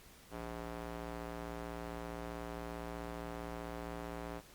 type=tone with band-pass filter; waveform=square; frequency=57.7 Hz; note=A#1; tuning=17 cents flat; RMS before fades=-44 dBFS; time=0.3-4.42 s; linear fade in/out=50 ms; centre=740 Hz; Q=0.62; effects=pink hiss -59 dBFS RMS until 4.54 s + Opus 48 kbps